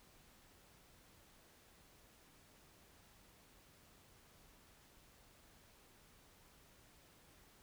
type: silence
effects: pink hiss -66 dBFS RMS until 7.62 s